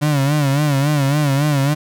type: tone with vibrato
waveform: 35% pulse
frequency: 143.4 Hz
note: D3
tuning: 41 cents flat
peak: -12 dBFS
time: 0.01-1.75 s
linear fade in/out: 20 ms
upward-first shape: sine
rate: 3.6 Hz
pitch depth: 100 cents each way
effects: none